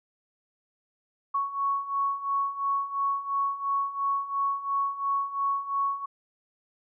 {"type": "beating tone pair", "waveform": "sine", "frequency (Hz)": [1108.7, 1111.6], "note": ["C#6", "C#6"], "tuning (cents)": [0, 4], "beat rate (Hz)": 2.9, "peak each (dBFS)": [-31, -27], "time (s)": [1.34, 6.06], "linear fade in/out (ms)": 10, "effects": []}